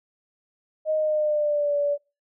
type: tone with pitch glide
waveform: sine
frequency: 622.3 to 577.3 Hz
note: D#5 to D5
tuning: 0 to -30 cents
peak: -20 dBFS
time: 0.85-1.98 s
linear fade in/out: 50 ms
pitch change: -130 cents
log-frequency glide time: 0.95-1.76 s
effects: noise-tail reverb RT60 0.3 s tail -24 dB re dry